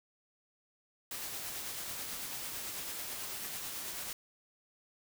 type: noise with tremolo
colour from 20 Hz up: white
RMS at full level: -40 dBFS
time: 1.11-4.13 s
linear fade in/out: 2 ms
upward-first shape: sine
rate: 9.1 Hz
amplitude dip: 25%
effects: none